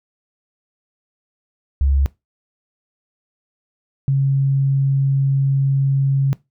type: tone pair in turn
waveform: sine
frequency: 68.9 / 136.81 Hz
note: C#2 / C#3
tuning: -10 / -22 cents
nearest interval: octave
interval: 1188 cents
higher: second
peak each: -13 dBFS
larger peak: neither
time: 1.81-2.06 / 4.08-6.33 s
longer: second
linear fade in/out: 0 ms
effects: noise-tail reverb RT60 0.2 s tail -20 dB re dry